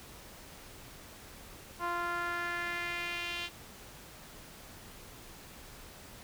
sawtooth tone with band-pass filter sweep, 347.2 Hz, F4, 10 cents flat, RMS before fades -36 dBFS, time 1.79-3.5 s, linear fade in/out 50 ms, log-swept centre 1100 to 3100 Hz, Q 2.7, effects pink hiss -51 dBFS RMS until 6.23 s

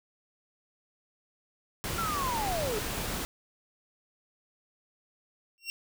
pink noise, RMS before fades -34 dBFS, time 1.84-3.25 s, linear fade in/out 0 ms
sine linear sweep, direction down, 1383 to 392 Hz, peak -30 dBFS, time 1.98-2.79 s, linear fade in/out 5 ms
25% pulse tone with exponential growth, 2739 Hz, F7, 34 cents flat, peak -26 dBFS, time 5.58-5.7 s, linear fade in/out 0 ms, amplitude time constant 24 ms
effects none

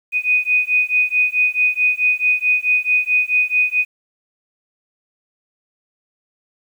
sine beating tone pair, 2487 / 2491.6 Hz, D#7 / D#7, -1 / +2 cents, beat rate 4.6 Hz, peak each -17 dBFS, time 0.12-3.85 s, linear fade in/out 50 ms, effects 8-bit

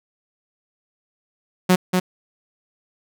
sawtooth tone with echo, 183 Hz, F#3, 19 cents flat, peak -8 dBFS, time 1.69-1.76 s, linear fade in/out 10 ms, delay 240 ms, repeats 1, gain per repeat -4 dB, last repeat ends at 2 s, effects none

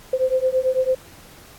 sine beating tone pair, 513 / 522 Hz, C5 / C5, -34 / -4 cents, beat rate 9 Hz, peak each -20 dBFS, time 0.13-0.95 s, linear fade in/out 5 ms, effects pink hiss -46 dBFS RMS until 1.58 s + AAC 64 kbps

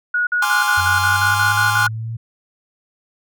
sine tone bursts, 1454 Hz, F#6, 31 cents flat, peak -15 dBFS, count 10, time 0.14-1.881 s, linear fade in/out 5 ms, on 130 ms, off 49 ms
45% pulse chord, D half-diminished seventh, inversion second, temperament equal, 830.6 / 1046.5 / 1174.7 / 1396.9 Hz, Ab5 / C6 / D6 / F6, 0 / 0 / 0 / 0 cents, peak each -23 / -22 / -24 / -22 dBFS, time 0.42-1.87 s, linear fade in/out 5 ms
sine linear sweep, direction up, 89 to 115.3 Hz, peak -23 dBFS, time 0.77-2.17 s, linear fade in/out 10 ms
effects none

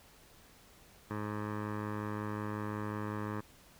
15% pulse tone with low-pass filter, 105.5 Hz, G#2, 28 cents sharp, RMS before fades -38 dBFS, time 1.1-3.41 s, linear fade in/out 10 ms, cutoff 1400 Hz, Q 2.5, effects pink hiss -60 dBFS RMS until 3.79 s

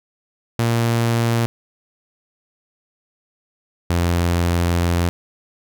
sawtooth tone pair in turn, 116.54 / 86.33 Hz, A#2 / F2, 0 / -19 cents, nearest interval perfect fourth, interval 519 cents, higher first, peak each -12 dBFS, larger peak neither, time 0.59-1.46 / 3.9-5.09 s, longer second, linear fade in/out 0 ms, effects none

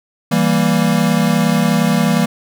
square chord, E diminished, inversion none, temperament equal, 164.81 / 196 / 233.1 Hz, E3 / G3 / Bb3, 0 / 0 / 0 cents, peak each -17 dBFS, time 0.31-2.26 s, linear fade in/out 10 ms, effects none

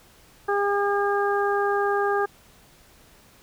harmonic tone, 404.2 Hz, G#4, 47 cents flat, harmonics 1 / 2 / 3 / 4, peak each -23 / -26 / -28 / -29 dBFS, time 0.48-2.26 s, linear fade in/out 10 ms, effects pink hiss -54 dBFS RMS until 3.42 s

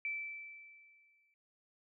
sine tone with exponential decay, 2324 Hz, D7, 19 cents flat, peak -34 dBFS, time 0.05-1.34 s, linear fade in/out 1 ms, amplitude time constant 280 ms, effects none

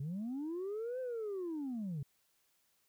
sine linear two-way sweep, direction up then down, 130.81 to 521 to 130.81 Hz, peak -35 dBFS, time 0-2.03 s, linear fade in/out 5 ms, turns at 1 s, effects tanh soft clip ceiling -35 dBFS + white hiss -75 dBFS RMS until 2.88 s

